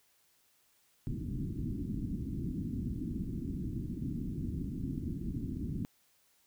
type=low-pass noise; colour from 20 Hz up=white; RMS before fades=-37 dBFS; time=1.07-5.85 s; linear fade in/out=0 ms; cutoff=300 Hz; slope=48 dB/octave; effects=white hiss -70 dBFS RMS until 6.46 s